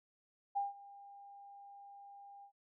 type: tone with ADSR envelope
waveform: sine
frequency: 802 Hz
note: G5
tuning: 39 cents sharp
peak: -31 dBFS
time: 0.55-2.52 s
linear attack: 20 ms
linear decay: 160 ms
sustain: -21 dB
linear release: 84 ms
effects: none